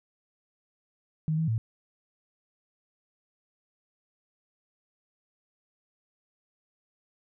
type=tone with pitch steps; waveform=sine; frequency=156.8 / 161 / 112.2 Hz; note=D#3 / E3 / A2; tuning=+14 / -41 / +34 cents; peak=-24 dBFS; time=1.28-1.58 s; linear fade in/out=0 ms; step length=100 ms; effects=none